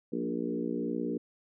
harmonic tone with a mistuned harmonic, 59.2 Hz, A#1, 27 cents sharp, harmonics 3 / 4 / 5 / 6 / 7 / 8, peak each -40 / -35 / -35 / -39 / -38 / -40 dBFS, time 0.12-1.18 s, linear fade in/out 10 ms, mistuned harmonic 4, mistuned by -26 cents, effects none

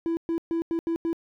triangle tone bursts at uneven times, 332.4 Hz, E4, 15 cents sharp, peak -21 dBFS, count 6, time 0.06-0.17 / 0.29-0.38 / 0.51-0.62 / 0.71-0.79 / 0.87-0.96 / 1.05-1.13 s, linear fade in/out 0 ms, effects tanh soft clip ceiling -17 dBFS

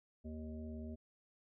harmonic tone with a mistuned harmonic, 77.7 Hz, D#2, 2 cents flat, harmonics 1 / 3 / 5 / 7 / 8, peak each -46 / -46 / -55 / -64 / -56 dBFS, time 0.24-0.96 s, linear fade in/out 20 ms, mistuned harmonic 1, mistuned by -27 cents, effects none

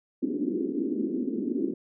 pink band-pass noise, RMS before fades -29 dBFS, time 0.22-1.74 s, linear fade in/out 5 ms, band 230 to 370 Hz, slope 48 dB/octave, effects none

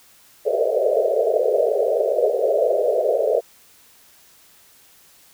white band-pass noise, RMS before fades -19 dBFS, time 0.45-3.41 s, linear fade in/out 20 ms, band 400 to 660 Hz, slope 96 dB/octave, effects white hiss -52 dBFS RMS until 5.33 s

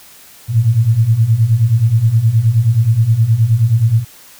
sine beating tone pair, 107.5 / 117 Hz, A2 / A#2, -40 / +7 cents, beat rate 9.5 Hz, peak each -14 / -10 dBFS, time 0.48-4.05 s, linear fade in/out 50 ms, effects white hiss -41 dBFS RMS until 4.39 s

